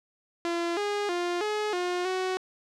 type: tone with pitch steps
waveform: sawtooth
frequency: 341.3 / 410.7 / 350.8 / 422.8 / 357.2 / 372.4 Hz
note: F4 / G#4 / F4 / G#4 / F4 / F#4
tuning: -40 / -19 / +8 / +31 / +39 / +11 cents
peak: -23 dBFS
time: 0.45-2.37 s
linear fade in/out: 0 ms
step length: 320 ms
effects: low-pass 6000 Hz 12 dB/octave